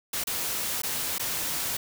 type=noise with dropouts; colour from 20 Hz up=white; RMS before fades=-30 dBFS; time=0.13-1.77 s; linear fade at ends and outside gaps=5 ms; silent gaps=0.239-0.27 / 0.819-0.833 / 1.183-1.195 s; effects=none